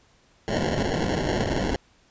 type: noise with sample-and-hold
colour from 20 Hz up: white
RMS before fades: -25 dBFS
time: 0.48-1.76 s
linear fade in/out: 0 ms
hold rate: 1225 Hz
effects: pink hiss -60 dBFS RMS until 2.1 s + resampled to 16000 Hz